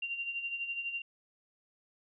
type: tone with tremolo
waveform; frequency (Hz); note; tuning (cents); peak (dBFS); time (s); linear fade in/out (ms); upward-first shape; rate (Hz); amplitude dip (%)
sine; 2770; F7; -15; -32; 0.02-1.02; 5; sine; 12; 60
effects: none